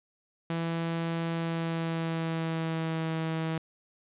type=tone with pitch glide; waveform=sawtooth; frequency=166.1 to 161.37 Hz; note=E3 to E3; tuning=+13 to -37 cents; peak=-25 dBFS; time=0.5-3.58 s; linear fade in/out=2 ms; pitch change=-50 cents; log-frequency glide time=1.32-3.13 s; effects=resampled to 8000 Hz + 11-bit